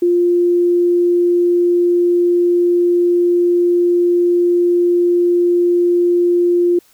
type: tone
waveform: sine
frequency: 350 Hz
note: F4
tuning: 4 cents sharp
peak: -10 dBFS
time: 0.02-6.79 s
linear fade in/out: 5 ms
effects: white hiss -52 dBFS RMS until 6.93 s